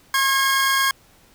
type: tone pair together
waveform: sawtooth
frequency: 1078 / 1631.6 Hz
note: C#6 / G#6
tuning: -49 / -31 cents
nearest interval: perfect fifth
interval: 718 cents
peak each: -16 dBFS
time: 0.14-0.91 s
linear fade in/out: 2 ms
effects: pink hiss -54 dBFS RMS until 1.34 s